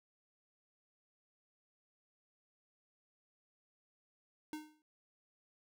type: tone with exponential decay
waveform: square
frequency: 306.3 Hz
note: D#4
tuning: 27 cents flat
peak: -39 dBFS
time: 4.53-4.82 s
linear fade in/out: 1 ms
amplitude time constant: 62 ms
effects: none